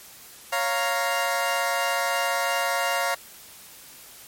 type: chord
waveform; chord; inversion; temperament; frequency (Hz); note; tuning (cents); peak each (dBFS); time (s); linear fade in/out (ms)
20% pulse; Bb minor; first; equal; 554.4 / 698.5 / 932.3; Db5 / F5 / Bb5; 0 / 0 / 0; -23 / -21 / -23; 0.52-3.15; 10
effects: white hiss -46 dBFS RMS until 4.27 s + MP3 64 kbps